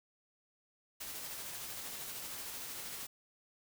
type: noise with tremolo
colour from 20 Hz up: white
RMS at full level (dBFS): -43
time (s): 1-3.07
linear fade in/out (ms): 10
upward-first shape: sine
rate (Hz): 13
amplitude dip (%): 25
effects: none